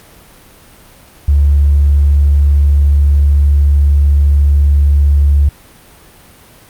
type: tone with tanh clipping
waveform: triangle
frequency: 71.6 Hz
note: D2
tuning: 43 cents flat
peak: -5 dBFS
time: 1.28-5.49 s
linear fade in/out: 5 ms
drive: 2 dB
effects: pink hiss -41 dBFS RMS until 6.69 s + Opus 48 kbps

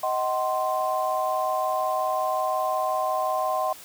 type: chord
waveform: sine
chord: C diminished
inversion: first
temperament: just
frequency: 627.9 / 753.5 / 1046.5 Hz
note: Eb5 / Gb5 / C6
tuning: +16 / +31 / 0 cents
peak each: -27 dBFS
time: 0.03-3.73 s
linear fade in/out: 5 ms
effects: white hiss -45 dBFS RMS until 3.84 s

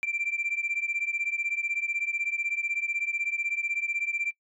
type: beating tone pair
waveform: sine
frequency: 2349 / 2365 Hz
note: D7 / D7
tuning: 0 / +12 cents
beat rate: 16 Hz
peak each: -29 dBFS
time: 0.03-4.31 s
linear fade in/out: 0 ms
effects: noise-tail reverb RT60 0.1 s tail -22 dB re dry + tanh soft clip ceiling -22 dBFS

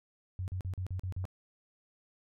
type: tone bursts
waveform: sine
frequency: 92.5 Hz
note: F#2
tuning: in tune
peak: -33 dBFS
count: 7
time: 0.39-1.253 s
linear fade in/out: 0 ms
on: 89 ms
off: 40 ms
type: clicks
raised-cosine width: 1 ms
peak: -34 dBFS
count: 2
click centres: 1.242 / 1.251 s
effects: none

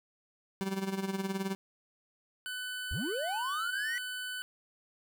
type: tone with tremolo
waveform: 30% pulse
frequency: 193.3 Hz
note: G3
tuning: 24 cents flat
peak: -27 dBFS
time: 0.61-1.55 s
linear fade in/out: 0 ms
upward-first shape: sine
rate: 19 Hz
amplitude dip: 70%
type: tone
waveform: 25% pulse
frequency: 1500 Hz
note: F#6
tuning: 23 cents sharp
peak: -33 dBFS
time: 2.46-4.42 s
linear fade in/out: 0 ms
type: linear sweep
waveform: triangle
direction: up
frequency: 43.65 to 1975.5 Hz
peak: -31 dBFS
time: 2.91-3.98 s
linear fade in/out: 0 ms
effects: none

